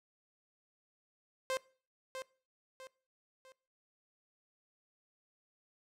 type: tone with echo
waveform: sawtooth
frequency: 523.3 Hz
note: C5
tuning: in tune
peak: -29 dBFS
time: 1.5-1.57 s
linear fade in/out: 0 ms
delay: 650 ms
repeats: 3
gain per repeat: -8 dB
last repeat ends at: 3.52 s
effects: noise-tail reverb RT60 0.4 s tail -21 dB re dry + low-pass 11000 Hz 12 dB/octave